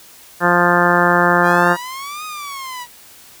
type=harmonic tone; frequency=175.3 Hz; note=F3; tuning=7 cents sharp; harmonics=1 / 2 / 3 / 4 / 5 / 6 / 7 / 8 / 9 / 10; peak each=-20 / -20 / -20 / -20 / -20 / -20 / -20 / -20 / -20 / -20 dBFS; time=0.4-1.77 s; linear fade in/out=50 ms
type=exponential two-way sweep; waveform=sawtooth; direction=up then down; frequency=791 to 1256 to 958 Hz; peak=-23 dBFS; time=1.42-2.87 s; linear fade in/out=50 ms; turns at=2.25 s
effects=white hiss -43 dBFS RMS until 3.4 s